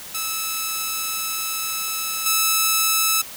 5% pulse tone with level steps, 1306 Hz, E6, 17 cents flat, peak -12 / -5 dBFS, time 0.14-3.22 s, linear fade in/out 10 ms, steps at 2.26 s, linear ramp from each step 2 ms, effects white hiss -37 dBFS RMS until 3.36 s

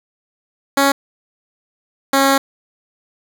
10% pulse tone pair in turn, 277.2 / 272.9 Hz, C#4 / C#4, 0 / -27 cents, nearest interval unison, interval 27 cents, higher first, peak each -3 dBFS, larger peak neither, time 0.77-0.92 / 2.13-2.38 s, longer second, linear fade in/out 5 ms, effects none

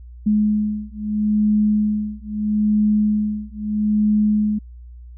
sine beating tone pair, 210.8 / 211.57 Hz, G#3 / G#3, +26 / +32 cents, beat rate 0.77 Hz, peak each -19 dBFS, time 0.26-4.59 s, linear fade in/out 10 ms, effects added 60 Hz sine -36 dBFS peak until 5.17 s

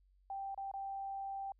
sine tone with dropouts, 784 Hz, G5, in tune, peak -39 dBFS, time 0.3-1.52 s, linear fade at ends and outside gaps 2 ms, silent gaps 0.546-0.576 / 0.715-0.738 s, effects added 47 Hz sine -66 dBFS peak until 1.59 s

